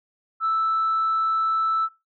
sine tone, 1318 Hz, E6, 1 cent flat, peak -18 dBFS, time 0.4-1.89 s, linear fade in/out 50 ms, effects noise-tail reverb RT60 0.2 s tail -17 dB re dry + tanh soft clip ceiling -16 dBFS

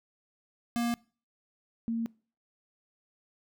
square / sine tone pair in turn, 236.3 / 229.2 Hz, A#3 / A#3, +24 / -29 cents, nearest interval minor second, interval 53 cents, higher first, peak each -28 dBFS, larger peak neither, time 0.76-0.94 / 1.88-2.06 s, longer neither, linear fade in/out 0 ms, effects noise-tail reverb RT60 0.4 s tail -24 dB re dry

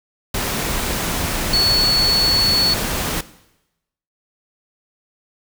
sine tone in noise, 4413 Hz, C#8, 9 cents flat, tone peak -14 dBFS, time 1.53-2.74 s, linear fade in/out 5 ms, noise pink, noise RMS -22 dBFS, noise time 0.34-3.21 s, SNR +5 dB, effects noise-tail reverb RT60 0.9 s tail -17 dB re dry

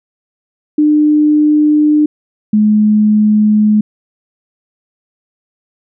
sine tone pair in turn, 300.8 / 212.1 Hz, D4 / G#3, +42 / +37 cents, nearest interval tritone, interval 605 cents, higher first, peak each -6 dBFS, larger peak neither, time 0.78-2.06 / 2.53-3.81 s, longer neither, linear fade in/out 5 ms, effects none

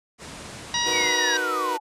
pink low-pass noise, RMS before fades -38 dBFS, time 0.18-1.13 s, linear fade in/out 50 ms, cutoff 10000 Hz, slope 48 dB/octave
harmonic tone, 954 Hz, A#5, 40 cents sharp, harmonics 1 / 2 / 3 / 4 / 5 / 6, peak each -29 / -29 / -31 / -27 / -32 / -28 dBFS, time 0.74-1.37 s, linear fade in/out 2 ms
sawtooth chord, B major seventh, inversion first, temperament equal, 311.1 / 370 / 466.2 / 493.9 Hz, D#4 / F#4 / A#4 / B4, 0 / 0 / 0 / 0 cents, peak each -31 / -29 / -32 / -27 dBFS, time 0.85-1.78 s, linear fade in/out 20 ms
sine linear sweep, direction down, 2348 to 832 Hz, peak -24 dBFS, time 0.91-1.8 s, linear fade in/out 50 ms
effects high-pass 80 Hz 12 dB/octave + resampled to 32000 Hz

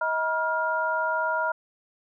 sine tone cluster, 634 / 961 / 1405 Hz, D#5 / B5 / F6, +32 / -48 / +10 cents, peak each -29 / -27 / -27 dBFS, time 0.01-1.52 s, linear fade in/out 5 ms, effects none

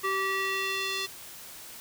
square tone with band-pass filter sweep, 386.5 Hz, G4, 24 cents flat, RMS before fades -30 dBFS, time 0.03-1.07 s, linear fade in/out 20 ms, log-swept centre 1500 to 3900 Hz, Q 1.5, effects white hiss -45 dBFS RMS until 1.8 s

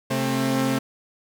sawtooth tone cluster, 132.4 / 221.6 / 265.8 Hz, C3 / A3 / C4, +21 / +13 / +27 cents, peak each -23 / -23 / -20 dBFS, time 0.1-0.79 s, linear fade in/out 10 ms, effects none

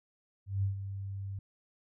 sine tone with ADSR envelope, 98.1 Hz, G2, 2 cents sharp, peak -26 dBFS, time 0.46-1.39 s, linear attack 170 ms, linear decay 120 ms, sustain -10 dB, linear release 3 ms, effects none

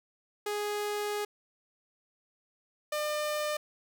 sawtooth tone pair in turn, 415.3 / 601.1 Hz, G#4 / D5, 0 / +40 cents, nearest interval tritone, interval 640 cents, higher second, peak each -27 / -26 dBFS, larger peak second, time 0.46-1.25 / 2.92-3.57 s, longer first, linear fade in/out 5 ms, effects none

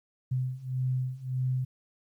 sine beating tone pair, 127.5 / 129.2 Hz, C3 / C3, -44 / -21 cents, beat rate 1.7 Hz, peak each -32 / -30 dBFS, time 0.31-1.65 s, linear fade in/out 10 ms, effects 11-bit

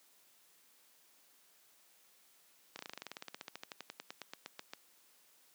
slowing click train, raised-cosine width 0.2 ms, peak -26 dBFS, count 28, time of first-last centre 2.76-4.735 s, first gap 31 ms, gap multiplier 1.06, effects white hiss -67 dBFS RMS until 5.54 s + high-pass 200 Hz 12 dB/octave

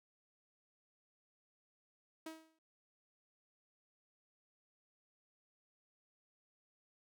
sawtooth tone with exponential decay, 320 Hz, D#4, 49 cents sharp, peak -39 dBFS, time 2.26-2.59 s, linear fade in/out 5 ms, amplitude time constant 70 ms, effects none

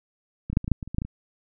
clicks, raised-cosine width 5 ms, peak -19 / -17 / -6 / -21 / -15 / -6 / -20 / -26 / -19 / -10 / -16 / -23 dBFS, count 12, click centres 0.5 / 0.53 / 0.571 / 0.644 / 0.679 / 0.717 / 0.828 / 0.876 / 0.946 / 0.984 / 1.019 / 1.05 s, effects none

